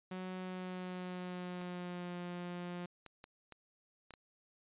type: tone with pitch glide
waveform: sawtooth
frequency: 184.9 to 176.45 Hz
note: F#3 to F3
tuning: -1 to +18 cents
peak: -37 dBFS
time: 0.11-2.86 s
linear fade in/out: 5 ms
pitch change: -81 cents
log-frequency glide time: 0.38-2.17 s
type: clicks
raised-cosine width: 0.3 ms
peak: -35 dBFS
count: 6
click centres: 1.615 / 3.063 / 3.241 / 3.523 / 4.107 / 4.138 s
effects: resampled to 8000 Hz